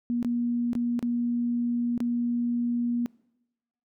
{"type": "tone with dropouts", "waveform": "sine", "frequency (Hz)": 239.1, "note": "A#3", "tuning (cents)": 44, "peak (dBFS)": -24, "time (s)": [0.1, 3.06], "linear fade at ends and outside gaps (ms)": 0, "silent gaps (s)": [[0.228, 0.247], [0.732, 0.752], [0.992, 1.027], [1.978, 2.004]], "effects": ["noise-tail reverb RT60 0.9 s tail -23 dB re dry"]}